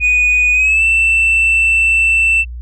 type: tone with pitch glide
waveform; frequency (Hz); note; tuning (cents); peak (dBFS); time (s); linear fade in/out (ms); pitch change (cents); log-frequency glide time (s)
sine; 2476 to 2669; D#7 to E7; -9 to +21; -7; 0-2.45; 50; +130; 0.53-0.84
effects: tanh soft clip ceiling -7 dBFS + added 60 Hz sine -24 dBFS peak until 2.61 s